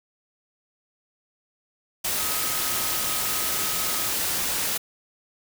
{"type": "tone in noise", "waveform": "sine", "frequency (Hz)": 1267, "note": "D#6", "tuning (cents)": 31, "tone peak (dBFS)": -37, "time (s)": [2.17, 4.1], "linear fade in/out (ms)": 10, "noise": "white", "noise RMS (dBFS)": -26, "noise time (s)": [2.04, 4.78], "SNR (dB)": -14, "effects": []}